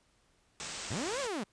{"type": "low-pass noise", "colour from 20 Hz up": "white", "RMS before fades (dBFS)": -42, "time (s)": [0.6, 1.27], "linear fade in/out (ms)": 0, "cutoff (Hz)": 8500, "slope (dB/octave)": 96}
{"type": "linear two-way sweep", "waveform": "sawtooth", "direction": "up then down", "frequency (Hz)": [73.4, 580, 177], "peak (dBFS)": -30, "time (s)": [0.9, 1.44], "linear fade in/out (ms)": 10, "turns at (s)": 1.2}
{"effects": ["pink hiss -70 dBFS RMS until 1.52 s", "resampled to 22050 Hz"]}